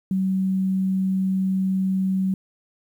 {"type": "tone", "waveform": "sine", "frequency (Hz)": 189.7, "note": "F#3", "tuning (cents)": 43, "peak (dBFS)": -19, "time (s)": [0.11, 2.34], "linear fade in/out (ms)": 2, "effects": ["9-bit"]}